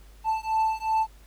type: beating tone pair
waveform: triangle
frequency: 880 / 882.7 Hz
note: A5 / A5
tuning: 0 / +5 cents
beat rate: 2.7 Hz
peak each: -24 dBFS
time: 0.24-1.07 s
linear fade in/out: 50 ms
effects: added 50 Hz sine -48 dBFS peak until 1.26 s + pink hiss -58 dBFS RMS until 1.26 s